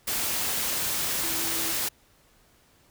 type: tone in noise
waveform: sine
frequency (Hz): 329.6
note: E4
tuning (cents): 0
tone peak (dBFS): -39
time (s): 1.23-1.73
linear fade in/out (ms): 10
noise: white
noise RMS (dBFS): -28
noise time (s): 0.07-1.89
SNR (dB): -14
effects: pink hiss -61 dBFS RMS until 2.9 s